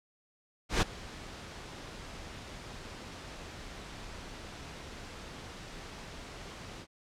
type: noise with ADSR envelope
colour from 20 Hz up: pink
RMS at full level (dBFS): -25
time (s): 0.69-6.87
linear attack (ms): 130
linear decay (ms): 13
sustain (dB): -20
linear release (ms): 62
effects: low-pass 6000 Hz 12 dB/octave